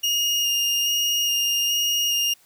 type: tone with vibrato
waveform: 30% pulse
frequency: 2839 Hz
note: F7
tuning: 28 cents sharp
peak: -17 dBFS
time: 0.03-2.34 s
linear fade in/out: 10 ms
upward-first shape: square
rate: 1.2 Hz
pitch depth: 10 cents each way
effects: white hiss -57 dBFS RMS until 2.45 s